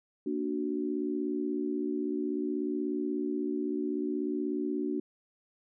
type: chord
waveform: sine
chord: Bb augmented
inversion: none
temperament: equal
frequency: 233.1 / 293.7 / 370 Hz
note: Bb3 / D4 / F#4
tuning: 0 / 0 / 0 cents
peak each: -36 / -32 / -34 dBFS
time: 0.26-5 s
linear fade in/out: 5 ms
effects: none